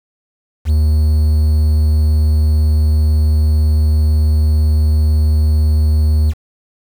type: tone with quantisation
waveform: triangle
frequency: 76.5 Hz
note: D#2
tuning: 29 cents flat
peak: -7 dBFS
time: 0.65-6.34 s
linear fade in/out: 50 ms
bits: 6
effects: none